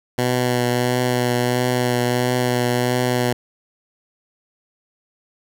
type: tone with vibrato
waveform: 10% pulse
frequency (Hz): 123.7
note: B2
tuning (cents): +3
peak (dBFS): -9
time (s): 0.18-3.33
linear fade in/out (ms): 5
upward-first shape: triangle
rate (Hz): 1.5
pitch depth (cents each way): 21
effects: none